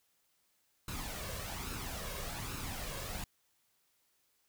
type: noise with flanger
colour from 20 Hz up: pink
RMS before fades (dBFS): -41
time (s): 0.88-3.24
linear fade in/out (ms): 2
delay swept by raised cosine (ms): 0.75 to 1.85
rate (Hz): 1.2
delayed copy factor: +0.55
effects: white hiss -75 dBFS RMS until 4.48 s

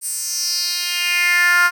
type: tone with high-pass filter sweep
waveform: 10% pulse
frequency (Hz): 352.3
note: F4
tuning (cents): +15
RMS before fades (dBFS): -18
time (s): 0.01-1.71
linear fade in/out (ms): 50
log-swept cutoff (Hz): 9000 to 1300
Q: 3.6
effects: none

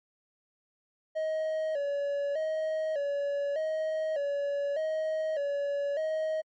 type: tone with vibrato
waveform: triangle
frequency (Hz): 598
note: D5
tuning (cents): +31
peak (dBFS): -26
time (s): 1.15-6.42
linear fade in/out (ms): 20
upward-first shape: square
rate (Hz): 0.83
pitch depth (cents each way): 90
effects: MP3 32 kbps

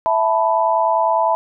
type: chord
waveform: sine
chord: E suspended fourth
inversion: none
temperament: just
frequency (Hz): 659.3 / 879 / 988.9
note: E5 / A5 / B5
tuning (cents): 0 / -2 / +2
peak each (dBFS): -18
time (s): 0.06-1.35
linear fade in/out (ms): 0
effects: none

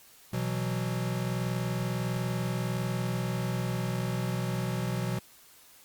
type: chord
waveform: square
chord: B suspended fourth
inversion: none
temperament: equal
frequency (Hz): 123.47 / 164.81 / 185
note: B2 / E3 / F#3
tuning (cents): 0 / 0 / 0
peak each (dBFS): -32 / -37 / -35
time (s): 0.33-5.19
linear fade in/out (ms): 5
effects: white hiss -56 dBFS RMS until 5.84 s + Opus 48 kbps

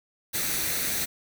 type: noise with comb filter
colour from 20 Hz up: white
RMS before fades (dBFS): -28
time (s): 0.33-1.06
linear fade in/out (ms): 20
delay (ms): 0.49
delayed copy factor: +0.5
effects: none

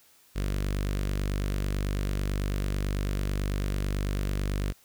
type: tone with notch filter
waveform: sawtooth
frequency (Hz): 49.07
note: G1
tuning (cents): +2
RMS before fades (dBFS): -29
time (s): 0.35-4.73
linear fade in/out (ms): 20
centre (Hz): 840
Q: 1.5
effects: white hiss -60 dBFS RMS until 4.84 s

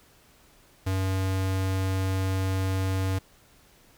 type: tone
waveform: square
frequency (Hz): 95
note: F#2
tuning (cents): +46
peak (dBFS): -25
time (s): 0.86-3.19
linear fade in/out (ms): 10
effects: pink hiss -58 dBFS RMS until 3.97 s

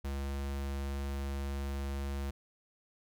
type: tone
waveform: square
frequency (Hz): 69.3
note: C#2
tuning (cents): 0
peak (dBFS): -35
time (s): 0.04-2.31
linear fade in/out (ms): 10
effects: none

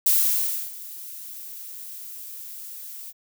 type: noise with ADSR envelope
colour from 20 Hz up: violet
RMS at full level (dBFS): -18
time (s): 0.06-3.13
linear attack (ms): 6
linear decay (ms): 640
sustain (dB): -20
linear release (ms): 38
effects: none

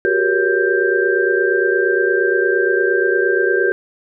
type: tone cluster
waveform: sine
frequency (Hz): 370.6 / 399.2 / 470.5 / 556 / 1577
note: F#4 / G4 / A#4 / C#5 / G6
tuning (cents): +3 / +32 / +16 / +5 / +10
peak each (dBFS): -18 / -19 / -20 / -26 / -18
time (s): 0.05-3.72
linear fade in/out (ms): 0
effects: none

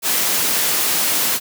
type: noise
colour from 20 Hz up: white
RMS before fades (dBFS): -18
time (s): 0.02-1.4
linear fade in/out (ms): 50
effects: high-pass 150 Hz 12 dB/octave

